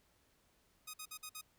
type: tone bursts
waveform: 5% pulse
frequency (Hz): 1250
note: D#6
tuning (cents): +8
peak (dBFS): -33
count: 5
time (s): 0.87-1.414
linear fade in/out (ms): 10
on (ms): 68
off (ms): 51
effects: pink hiss -73 dBFS RMS until 1.58 s